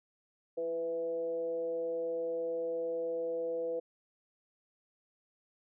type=tone with frequency modulation; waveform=sine; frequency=498 Hz; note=B4; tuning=14 cents sharp; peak=-32 dBFS; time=0.57-3.8 s; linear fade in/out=10 ms; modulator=163 Hz; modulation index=0.5; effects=none